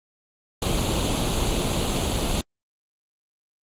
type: noise with comb filter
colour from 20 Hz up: pink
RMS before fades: -23 dBFS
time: 0.62-2.41 s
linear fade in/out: 2 ms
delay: 0.28 ms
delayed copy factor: +0.65
effects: low-pass 10000 Hz 12 dB/octave + Opus 32 kbps